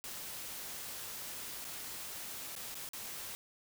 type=noise with dropouts; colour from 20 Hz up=white; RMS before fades=-44 dBFS; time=0.04-3.35 s; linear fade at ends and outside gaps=0 ms; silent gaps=1.644-1.65 / 2.553-2.563 / 2.744-2.753 / 2.889-2.934 s; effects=none